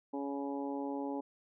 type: harmonic tone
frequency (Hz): 140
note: C#3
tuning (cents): +18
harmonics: 2 / 3 / 4 / 5 / 6 / 7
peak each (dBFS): -37 / -43 / -44 / -52 / -43 / -51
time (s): 0.13-1.21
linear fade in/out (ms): 10
effects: none